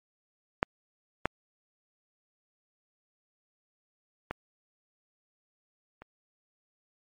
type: clicks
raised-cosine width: 0.5 ms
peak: -7 / -9 / -17 / -30 dBFS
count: 4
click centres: 0.629 / 1.256 / 4.31 / 6.02 s
effects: MP3 48 kbps